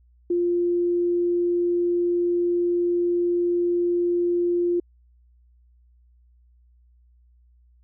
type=tone; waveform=sine; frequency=349.2 Hz; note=F4; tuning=in tune; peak=-19 dBFS; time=0.3-4.8 s; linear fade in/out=5 ms; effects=added 60 Hz sine -54 dBFS peak until 7.83 s